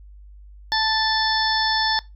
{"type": "harmonic tone", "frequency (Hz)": 880, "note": "A5", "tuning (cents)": 0, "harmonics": [1, 2, 4, 5, 6], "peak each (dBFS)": [-23, -24, -26, -26, -26], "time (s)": [0.72, 1.99], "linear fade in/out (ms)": 0, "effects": ["noise-tail reverb RT60 0.2 s tail -21 dB re dry", "added 50 Hz sine -41 dBFS peak until 2.15 s"]}